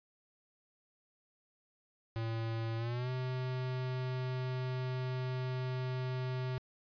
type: tone with pitch glide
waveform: square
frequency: 113.5 to 128.14 Hz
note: A#2 to C3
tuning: -46 to -36 cents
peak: -35 dBFS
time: 2.16-6.58 s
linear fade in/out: 0 ms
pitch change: +210 cents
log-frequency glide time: 2.77-3.1 s
effects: resampled to 11025 Hz